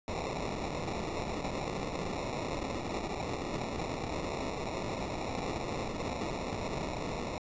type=noise with sample-and-hold; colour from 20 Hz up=violet; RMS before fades=-36 dBFS; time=0.08-7.38 s; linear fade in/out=0 ms; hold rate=1575 Hz; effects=resampled to 16000 Hz